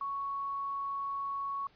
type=tone; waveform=sine; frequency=1111 Hz; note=C#6; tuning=4 cents sharp; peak=-33 dBFS; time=0.01-1.67 s; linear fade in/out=2 ms; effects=pink hiss -64 dBFS RMS until 1.75 s + resampled to 11025 Hz